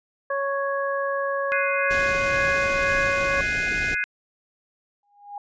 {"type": "harmonic tone", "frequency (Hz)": 554.4, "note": "C#5", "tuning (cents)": 0, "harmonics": [1, 2, 3], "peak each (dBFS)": [-25, -28, -30], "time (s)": [0.3, 3.41], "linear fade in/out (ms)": 5}
{"type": "chord", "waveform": "sine", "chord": "Ab dominant seventh", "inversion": "third", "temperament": "equal", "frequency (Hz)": [1480, 1661.2, 2093, 2489], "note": ["Gb6", "Ab6", "C7", "Eb7"], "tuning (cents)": [0, 0, 0, 0], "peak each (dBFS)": -28, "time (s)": [1.52, 4.04], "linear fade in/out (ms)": 0}
{"type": "band-stop noise", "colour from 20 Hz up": "pink", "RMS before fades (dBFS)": -32, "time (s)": [1.9, 3.95], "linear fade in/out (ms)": 10, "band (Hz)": [820, 1500], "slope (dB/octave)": 96}
{"type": "tone with exponential growth", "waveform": "sine", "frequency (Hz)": 816, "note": "G#5", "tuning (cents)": -31, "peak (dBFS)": -29, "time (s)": [5.03, 5.38], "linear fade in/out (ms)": 2, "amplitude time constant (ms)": 75}
{"effects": ["resampled to 16000 Hz"]}